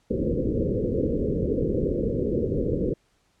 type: low-pass noise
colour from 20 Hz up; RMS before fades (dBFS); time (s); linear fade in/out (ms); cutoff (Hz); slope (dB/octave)
white; -25; 0.1-2.94; 10; 530; 96
effects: pink hiss -67 dBFS RMS until 3.4 s + low-pass 9000 Hz 12 dB/octave